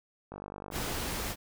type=click train; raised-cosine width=1 ms; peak=-27 dBFS; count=36; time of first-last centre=0.32-1.024 s; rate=49.7 Hz
type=noise; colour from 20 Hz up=pink; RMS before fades=-35 dBFS; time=0.71-1.36 s; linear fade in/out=50 ms
effects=none